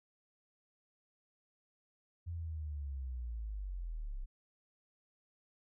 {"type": "linear sweep", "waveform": "sine", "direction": "down", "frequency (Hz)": [86.9, 31.08], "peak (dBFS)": -38, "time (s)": [2.26, 4.26], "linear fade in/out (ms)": 20, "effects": []}